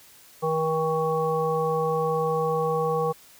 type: harmonic tone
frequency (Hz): 159.2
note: D#3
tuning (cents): +40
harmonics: 1 / 3 / 5 / 7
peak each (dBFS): -30 / -24 / -30 / -29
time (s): 0.42-3.13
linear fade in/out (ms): 20
effects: white hiss -52 dBFS RMS until 3.39 s